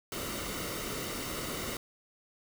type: noise with comb filter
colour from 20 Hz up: pink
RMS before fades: -37 dBFS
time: 0.12-1.77 s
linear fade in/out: 2 ms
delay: 1.2 ms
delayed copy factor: -0.55
effects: none